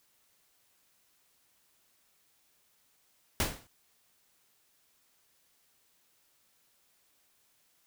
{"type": "noise with exponential decay", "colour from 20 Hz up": "pink", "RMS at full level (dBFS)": -25, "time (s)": [3.4, 3.67], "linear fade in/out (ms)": 1, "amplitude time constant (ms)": 58, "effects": ["white hiss -70 dBFS RMS until 7.86 s"]}